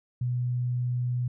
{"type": "tone", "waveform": "sine", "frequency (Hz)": 123.47, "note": "B2", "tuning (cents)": 0, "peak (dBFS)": -25, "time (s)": [0.21, 1.28], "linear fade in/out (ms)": 5, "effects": []}